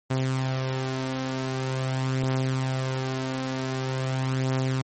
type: beating tone pair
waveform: sawtooth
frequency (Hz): 130.81 / 131.26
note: C3 / C3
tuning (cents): 0 / +6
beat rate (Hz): 0.45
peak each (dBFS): -28 / -22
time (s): 0.1-4.82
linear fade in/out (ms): 10
effects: MP3 32 kbps